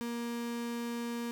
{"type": "tone", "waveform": "35% pulse", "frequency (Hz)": 235.9, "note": "A#3", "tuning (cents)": 21, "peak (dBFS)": -33, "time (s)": [0.01, 1.31], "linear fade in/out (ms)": 0, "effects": []}